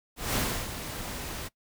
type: noise with ADSR envelope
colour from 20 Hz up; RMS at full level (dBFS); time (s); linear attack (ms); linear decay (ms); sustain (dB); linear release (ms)
pink; -27; 0.16-1.49; 190; 320; -10; 25
effects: noise-tail reverb RT60 0.1 s tail -21 dB re dry